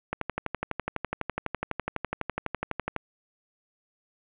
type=click train; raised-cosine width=0.5 ms; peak=-13 dBFS; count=35; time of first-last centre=0.13-2.963 s; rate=12 Hz; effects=resampled to 8000 Hz + 7-bit